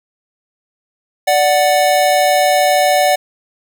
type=tone pair together; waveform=square; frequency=587.3 / 740 Hz; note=D5 / F#5; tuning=0 / 0 cents; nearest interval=major third; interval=400 cents; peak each=-14 / -13 dBFS; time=1.27-3.16 s; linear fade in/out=10 ms; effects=none